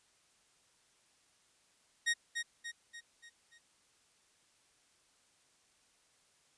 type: tone with echo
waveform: sawtooth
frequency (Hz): 1870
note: A#6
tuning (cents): +5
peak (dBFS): -25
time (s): 2.06-2.14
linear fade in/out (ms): 20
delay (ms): 290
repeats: 5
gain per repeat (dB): -6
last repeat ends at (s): 3.59
effects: white hiss -70 dBFS RMS until 6.57 s + resampled to 22050 Hz